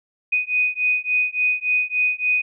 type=beating tone pair; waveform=sine; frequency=2489 / 2492.5 Hz; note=D#7 / D#7; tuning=0 / +2 cents; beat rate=3.5 Hz; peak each=-21 dBFS; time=0.32-2.42 s; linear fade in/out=10 ms; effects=none